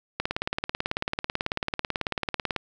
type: click train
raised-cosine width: 0.3 ms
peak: -10 dBFS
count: 44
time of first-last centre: 0.2-2.563 s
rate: 18.2 Hz
effects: none